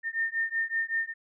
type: beating tone pair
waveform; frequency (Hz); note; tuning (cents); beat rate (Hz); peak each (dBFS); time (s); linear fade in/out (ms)
sine; 1814 / 1819.3; A#6 / A#6; -48 / -43; 5.3; -30; 0.03-1.14; 50
effects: none